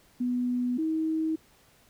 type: tone pair in turn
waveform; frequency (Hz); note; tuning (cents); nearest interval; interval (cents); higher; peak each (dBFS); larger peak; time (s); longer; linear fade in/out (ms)
sine; 246.9 / 317.9; B3 / D#4; 0 / +37; major third; 437; second; -25; neither; 0.2-0.78 / 0.78-1.36; neither; 10
effects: pink hiss -61 dBFS RMS until 1.89 s